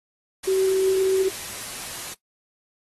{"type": "tone in noise", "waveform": "sine", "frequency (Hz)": 381.1, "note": "G4", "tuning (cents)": -49, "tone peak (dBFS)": -17, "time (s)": [0.47, 1.29], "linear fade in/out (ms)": 10, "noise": "white", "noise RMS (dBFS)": -34, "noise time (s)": [0.43, 2.14], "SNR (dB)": 14, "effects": ["noise-tail reverb RT60 0.1 s tail -17 dB re dry", "AAC 32 kbps"]}